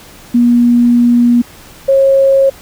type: tone pair in turn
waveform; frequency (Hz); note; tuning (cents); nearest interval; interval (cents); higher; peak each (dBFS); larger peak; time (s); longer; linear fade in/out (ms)
sine; 240 / 542.8; B3 / C#5; -49 / -36; octave + major second; 1413; second; -5; neither; 0.34-1.42 / 1.88-2.5; first; 10
effects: pink hiss -37 dBFS RMS until 2.61 s